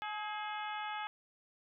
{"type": "harmonic tone with a mistuned harmonic", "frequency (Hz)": 424.3, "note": "G#4", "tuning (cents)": 37, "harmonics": [2, 3, 4, 5, 6, 7, 8], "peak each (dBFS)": [-40, -44, -46, -48, -50, -51, -52], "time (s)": [0.02, 1.07], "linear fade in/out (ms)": 0, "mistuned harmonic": 4, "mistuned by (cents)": -55, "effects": []}